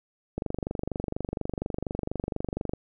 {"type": "click train", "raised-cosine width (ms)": 2, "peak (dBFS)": -16, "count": 58, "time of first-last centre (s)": [0.38, 2.735], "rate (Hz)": 24.2, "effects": []}